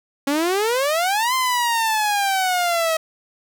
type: exponential two-way sweep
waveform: sawtooth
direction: up then down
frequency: 273 to 1046.5 to 636 Hz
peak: -14 dBFS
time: 0.27-2.97 s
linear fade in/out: 5 ms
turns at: 1.34 s
effects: none